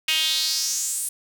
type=tone with high-pass filter sweep; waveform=sawtooth; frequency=315.1 Hz; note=D#4; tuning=22 cents sharp; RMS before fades=-24 dBFS; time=0.08-1.09 s; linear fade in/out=5 ms; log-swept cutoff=2700 to 9700 Hz; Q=3.9; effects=none